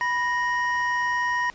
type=tone pair together; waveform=triangle; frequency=983.5 / 1864.7 Hz; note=B5 / A#6; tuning=-7 / 0 cents; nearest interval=major seventh; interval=1107 cents; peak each=-23 dBFS; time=0.01-1.5 s; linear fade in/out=0 ms; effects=pink hiss -51 dBFS RMS until 1.54 s + resampled to 16000 Hz